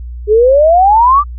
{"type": "exponential sweep", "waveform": "sine", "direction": "up", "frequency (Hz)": [407.3, 1204], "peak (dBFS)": -4, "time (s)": [0.27, 1.24], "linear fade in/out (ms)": 50, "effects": ["added 60 Hz sine -22 dBFS peak until 1.38 s"]}